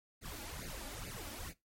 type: noise with flanger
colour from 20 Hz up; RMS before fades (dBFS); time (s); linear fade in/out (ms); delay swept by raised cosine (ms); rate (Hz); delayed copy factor
pink; -45; 0.21-1.54; 50; 0.44 to 3.54; 2.3; +0.95
effects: noise-tail reverb RT60 0.2 s tail -20 dB re dry + MP3 64 kbps